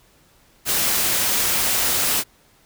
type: noise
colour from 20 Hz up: white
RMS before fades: -20 dBFS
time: 0.65-2.24 s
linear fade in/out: 50 ms
effects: pink hiss -56 dBFS RMS until 2.65 s